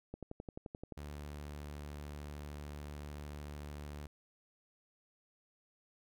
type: click train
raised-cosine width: 2 ms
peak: -30 dBFS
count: 10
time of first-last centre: 0.14-0.923 s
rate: 11.5 Hz
type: tone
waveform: sawtooth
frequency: 73.42 Hz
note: D2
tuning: in tune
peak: -40 dBFS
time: 0.97-4.07 s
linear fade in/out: 5 ms
effects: none